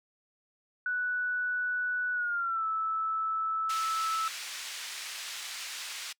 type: tone with pitch glide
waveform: sine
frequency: 1480 to 1310.9 Hz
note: F#6 to E6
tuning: 0 to -10 cents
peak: -28 dBFS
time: 0.86-4.28 s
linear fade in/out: 2 ms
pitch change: -210 cents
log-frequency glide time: 2.13-2.65 s
type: band-pass noise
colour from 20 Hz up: pink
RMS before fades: -40 dBFS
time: 3.69-6.13 s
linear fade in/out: 10 ms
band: 2100 to 7800 Hz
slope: 12 dB/octave
effects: noise-tail reverb RT60 0.1 s tail -25 dB re dry